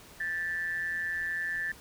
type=tone with amplitude modulation; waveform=sine; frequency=1760 Hz; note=A6; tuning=in tune; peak=-27 dBFS; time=0.2-1.72 s; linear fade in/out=5 ms; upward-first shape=sine; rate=171 Hz; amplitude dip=65%; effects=pink hiss -52 dBFS RMS until 1.8 s